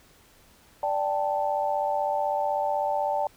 sine chord, D suspended fourth, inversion none, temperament equal, 587.3 / 784 / 880 Hz, D5 / G5 / A5, 0 / 0 / 0 cents, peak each -28 dBFS, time 0.83-3.27 s, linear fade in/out 2 ms, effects pink hiss -57 dBFS RMS until 3.36 s

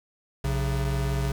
square tone pair together, 60.4 / 135.59 Hz, B1 / C#3, -38 / -38 cents, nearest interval octave + major second, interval 1400 cents, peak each -28 dBFS, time 0.44-1.32 s, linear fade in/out 5 ms, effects 8-bit

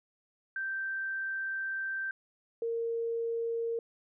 sine tone pair in turn, 1564 / 461.6 Hz, G6 / A#4, -4 / -17 cents, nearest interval octave + major sixth, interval 2113 cents, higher first, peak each -32 / -30 dBFS, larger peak second, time 0.56-2.11 / 2.62-3.79 s, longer first, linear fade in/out 2 ms, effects none

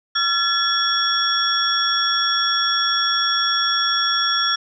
sine tone cluster, 1360 / 1723 / 3378 / 5550 Hz, F6 / A6 / G#7 / F8, -46 / -37 / +29 / -12 cents, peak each -22 / -25 / -21 / -22 dBFS, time 0.15-4.56 s, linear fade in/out 10 ms, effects none

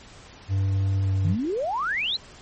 triangle tone with pitch glide, 97.2 to 96.25 Hz, G2 to G2, -14 to -31 cents, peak -18 dBFS, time 0.48-1.37 s, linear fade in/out 50 ms, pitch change -17 cents, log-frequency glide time 1.04-1.11 s
sine exponential sweep, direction up, 140.3 to 4263 Hz, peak -23 dBFS, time 1.24-2.17 s, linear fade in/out 10 ms
effects pink hiss -47 dBFS RMS until 2.41 s + MP3 32 kbps

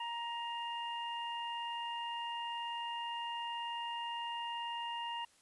harmonic tone, 939 Hz, A#5, 12 cents sharp, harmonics 1 / 2 / 3, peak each -39 / -49 / -43 dBFS, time 0-5.25 s, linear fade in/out 5 ms, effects white hiss -67 dBFS RMS until 5.41 s + resampled to 24000 Hz

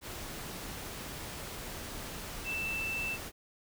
sine tone in noise, 2657 Hz, E7, 13 cents sharp, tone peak -33 dBFS, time 2.44-3.18 s, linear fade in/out 50 ms, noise pink, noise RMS -42 dBFS, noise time 0.01-3.32 s, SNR +6 dB, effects none

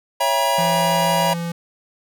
square chord, C# diminished seventh, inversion none, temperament just, 554.4 / 665.2 / 798.3 / 957.9 Hz, C#5 / E5 / G5 / Bb5, 0 / +16 / +31 / +47 cents, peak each -24 / -24 / -26 / -20 dBFS, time 0.2-1.34 s, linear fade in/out 10 ms
square tone, 169.7 Hz, F3, 49 cents flat, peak -24 dBFS, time 0.58-1.52 s, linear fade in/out 5 ms
effects none

